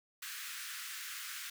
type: high-pass noise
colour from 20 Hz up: pink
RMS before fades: -44 dBFS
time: 0.22-1.5 s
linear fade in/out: 5 ms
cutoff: 1300 Hz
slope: 48 dB/octave
effects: none

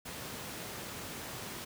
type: high-pass noise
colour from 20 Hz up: pink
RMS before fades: -43 dBFS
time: 0.05-1.65 s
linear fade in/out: 10 ms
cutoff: 100 Hz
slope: 12 dB/octave
effects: none

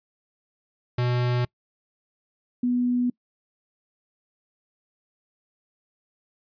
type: tone pair in turn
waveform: square / sine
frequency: 122.9 / 245.8 Hz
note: B2 / B3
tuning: -8 / -8 cents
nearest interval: octave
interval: 1200 cents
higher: second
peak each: -22 / -20 dBFS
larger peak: second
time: 0.98-1.45 / 2.63-3.1 s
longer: neither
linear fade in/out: 5 ms
effects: noise-tail reverb RT60 0.1 s tail -25 dB re dry + resampled to 11025 Hz

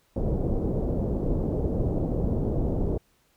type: low-pass noise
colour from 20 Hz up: pink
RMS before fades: -26 dBFS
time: 0.16-2.98 s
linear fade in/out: 5 ms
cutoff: 550 Hz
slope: 24 dB/octave
effects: pink hiss -66 dBFS RMS until 3.36 s

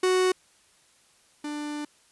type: tone pair in turn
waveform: 45% pulse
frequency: 370 / 296.3 Hz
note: F#4 / D4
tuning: 0 / +15 cents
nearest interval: major third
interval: 385 cents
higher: first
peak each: -20 / -31 dBFS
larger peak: first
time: 0.03-0.32 / 1.44-1.85 s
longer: second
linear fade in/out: 5 ms
effects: white hiss -61 dBFS RMS until 2.11 s + resampled to 24000 Hz

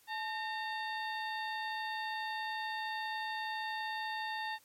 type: harmonic tone with a mistuned harmonic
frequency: 912 Hz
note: A#5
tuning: 38 cents flat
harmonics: 1 / 2 / 3 / 4 / 5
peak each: -38 / -40 / -49 / -46 / -50 dBFS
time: 0.07-4.59 s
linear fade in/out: 50 ms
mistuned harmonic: 1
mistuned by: -91 cents
effects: white hiss -65 dBFS RMS until 4.64 s + MP3 64 kbps

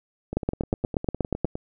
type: two click trains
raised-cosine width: 2 ms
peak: -9 / -17 dBFS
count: 10 / 13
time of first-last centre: 0.37-1.447 / 0.33-1.554 s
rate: 8.36 / 9.8 Hz
effects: none

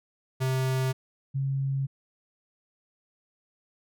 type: tone pair in turn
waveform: square / sine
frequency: 130.81 / 136.22 Hz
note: C3 / C#3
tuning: 0 / -30 cents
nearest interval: minor second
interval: 70 cents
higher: second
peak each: -25 dBFS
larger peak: neither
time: 0.4-0.93 / 1.34-1.87 s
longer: neither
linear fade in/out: 20 ms
effects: none

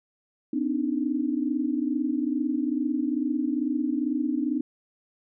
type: tone cluster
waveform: sine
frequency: 251.4 / 287 / 309.3 Hz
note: B3 / D4 / D#4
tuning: +31 / -40 / -10 cents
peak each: -28 dBFS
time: 0.53-4.61 s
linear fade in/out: 5 ms
effects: none

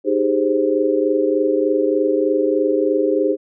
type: chord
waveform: sine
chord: Ab major seventh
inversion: second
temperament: equal with one note detuned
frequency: 308.4 / 392 / 415.3 / 523.3 Hz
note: Eb4 / G4 / Ab4 / C5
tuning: -15 / 0 / 0 / 0 cents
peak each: -20 dBFS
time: 0.04-3.37 s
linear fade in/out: 50 ms
effects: none

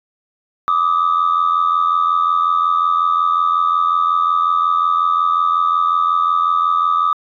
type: tone pair together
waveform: sine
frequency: 1174.7 / 1260.2 Hz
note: D6 / D#6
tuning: 0 / +22 cents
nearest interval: minor second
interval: 122 cents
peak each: -14 dBFS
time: 0.68-7.13 s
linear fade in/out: 0 ms
effects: tanh soft clip ceiling -8 dBFS

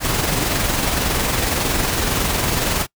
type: noise with amplitude modulation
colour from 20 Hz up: pink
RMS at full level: -18 dBFS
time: 0-2.87 s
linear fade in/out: 50 ms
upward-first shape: sine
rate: 21.8 Hz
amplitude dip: 35%
effects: noise-tail reverb RT60 0.1 s tail -24 dB re dry

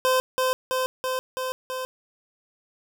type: tone with echo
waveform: 25% pulse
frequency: 515 Hz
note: C5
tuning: 28 cents flat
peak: -15 dBFS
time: 0.05-0.2 s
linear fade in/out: 0 ms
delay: 330 ms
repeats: 5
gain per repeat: -2 dB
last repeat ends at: 1.85 s
effects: none

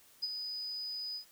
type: tone with ADSR envelope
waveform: sine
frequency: 4978 Hz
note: D#8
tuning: in tune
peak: -30 dBFS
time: 0.22-1.25 s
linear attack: 16 ms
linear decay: 32 ms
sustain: -7 dB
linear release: 93 ms
effects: white hiss -62 dBFS RMS until 1.31 s

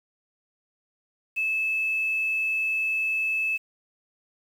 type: tone with quantisation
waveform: sine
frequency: 2610 Hz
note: E7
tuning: 18 cents flat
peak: -23 dBFS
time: 1.36-3.58 s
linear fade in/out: 20 ms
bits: 8
effects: none

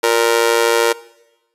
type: tone with amplitude modulation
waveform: sawtooth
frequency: 466.2 Hz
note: A#4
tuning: in tune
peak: -4 dBFS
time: 0.03-0.93 s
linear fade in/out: 10 ms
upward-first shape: sine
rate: 113 Hz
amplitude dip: 95%
effects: noise-tail reverb RT60 1.0 s tail -20 dB re dry + resampled to 32000 Hz

